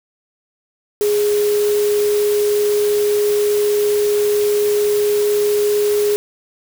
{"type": "tone in noise", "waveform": "sine", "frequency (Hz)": 415.3, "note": "G#4", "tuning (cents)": 0, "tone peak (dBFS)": -13, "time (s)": [1.01, 6.16], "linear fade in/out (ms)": 0, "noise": "white", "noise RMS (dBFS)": -28, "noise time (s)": [1.01, 6.16], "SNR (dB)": 12, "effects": []}